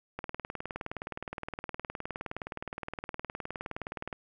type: click train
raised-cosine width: 0.5 ms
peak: -21 dBFS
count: 77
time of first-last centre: 0.19-4.128 s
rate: 19.3 Hz
effects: none